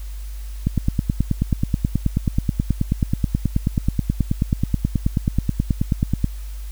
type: click train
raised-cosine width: 5 ms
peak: -5 dBFS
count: 53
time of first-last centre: 0.67-6.243 s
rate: 9.33 Hz
effects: added 50 Hz sine -28 dBFS peak until 6.71 s + white hiss -47 dBFS RMS until 6.71 s